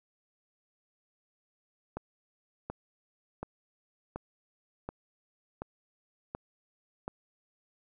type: click train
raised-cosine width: 1 ms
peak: -22 dBFS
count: 8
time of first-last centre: 1.97-7.079 s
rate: 1.37 Hz
effects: none